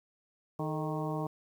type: harmonic tone with a mistuned harmonic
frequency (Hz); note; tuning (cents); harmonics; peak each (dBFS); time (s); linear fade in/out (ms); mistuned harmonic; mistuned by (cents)
155.56; D#3; 0; 1 / 2 / 3 / 4 / 5 / 6 / 7; -35 / -38 / -40 / -41 / -42 / -43 / -43; 0.59-1.27; 5; 3; -85
effects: 10-bit